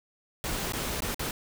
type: noise with dropouts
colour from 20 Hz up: pink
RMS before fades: -32 dBFS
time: 0.44-1.31 s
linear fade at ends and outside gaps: 1 ms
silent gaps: 0.722-0.734 / 1.005-1.021 / 1.145-1.194 s
effects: none